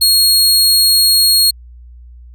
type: tone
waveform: sawtooth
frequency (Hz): 4296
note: C8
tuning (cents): +45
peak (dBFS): -5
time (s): 0.01-1.51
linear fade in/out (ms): 10
effects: added 60 Hz sine -34 dBFS peak until 2.34 s